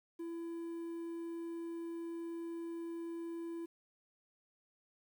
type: tone with quantisation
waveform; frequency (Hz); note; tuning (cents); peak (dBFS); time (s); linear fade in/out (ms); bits
triangle; 335.5; E4; +31; -38; 0.19-3.66; 10; 11
effects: none